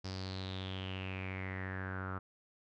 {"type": "tone with low-pass filter sweep", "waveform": "sawtooth", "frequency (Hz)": 94.3, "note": "F#2", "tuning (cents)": 33, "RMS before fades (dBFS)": -41, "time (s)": [0.04, 2.19], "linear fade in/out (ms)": 10, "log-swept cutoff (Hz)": [5100, 1300], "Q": 7.2, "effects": []}